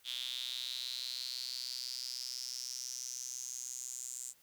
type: tone with high-pass filter sweep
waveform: sawtooth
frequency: 126 Hz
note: B2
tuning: 35 cents sharp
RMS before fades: -42 dBFS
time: 0.04-4.34 s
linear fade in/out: 50 ms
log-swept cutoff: 3400 to 7500 Hz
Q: 7.6
effects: white hiss -67 dBFS RMS until 4.42 s